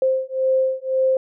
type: beating tone pair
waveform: sine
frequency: 523.3 / 525.2 Hz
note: C5 / C5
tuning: 0 / +6 cents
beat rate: 1.9 Hz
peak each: -20 dBFS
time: 0.02-1.17 s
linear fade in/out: 2 ms
effects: none